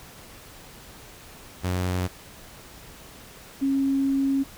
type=tone pair in turn; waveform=sawtooth / sine; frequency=91 / 272.7 Hz; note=F#2 / C#4; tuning=-28 / -28 cents; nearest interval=octave + perfect fifth; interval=1900 cents; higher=second; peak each=-20 dBFS; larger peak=neither; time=1.63-2.08 / 3.61-4.44 s; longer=second; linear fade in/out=20 ms; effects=pink hiss -46 dBFS RMS until 4.57 s